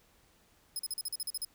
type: tone bursts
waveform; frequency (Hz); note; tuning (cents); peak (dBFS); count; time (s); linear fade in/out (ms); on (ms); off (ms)
10% pulse; 5110; D#8; +45; -28; 10; 0.76-1.449; 2; 32; 41
effects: pink hiss -66 dBFS RMS until 1.54 s